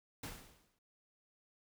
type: noise with exponential decay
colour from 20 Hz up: pink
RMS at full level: -43 dBFS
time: 0.23-0.79 s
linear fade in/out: 5 ms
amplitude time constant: 120 ms
effects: none